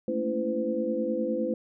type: tone cluster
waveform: sine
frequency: 219.1 / 228.8 / 282.7 / 333.8 / 509 Hz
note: A3 / A#3 / C#4 / E4 / C5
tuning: -7 / -32 / +34 / +22 / -48 cents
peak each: -34 / -33 / -36 / -32 / -29 dBFS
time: 0.08-1.54 s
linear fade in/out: 2 ms
effects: none